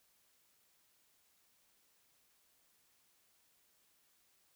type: silence
effects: white hiss -73 dBFS RMS until 4.55 s